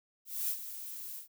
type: noise with ADSR envelope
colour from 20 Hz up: violet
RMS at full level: -32 dBFS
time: 0.25-1.28 s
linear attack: 240 ms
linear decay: 74 ms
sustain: -11 dB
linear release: 110 ms
effects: none